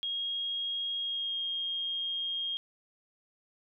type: tone with pitch glide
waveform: sine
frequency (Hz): 3269 to 3237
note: G#7 to G#7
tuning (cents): -28 to -45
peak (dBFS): -31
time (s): 0.03-2.57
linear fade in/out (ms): 0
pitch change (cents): -17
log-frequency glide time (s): 1-1.38
effects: none